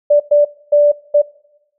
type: tone bursts at uneven times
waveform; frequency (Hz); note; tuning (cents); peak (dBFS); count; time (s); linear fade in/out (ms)
sine; 586; D5; -4; -6; 4; 0.1-0.2 / 0.31-0.45 / 0.72-0.92 / 1.14-1.22; 10
effects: noise-tail reverb RT60 0.9 s tail -22 dB re dry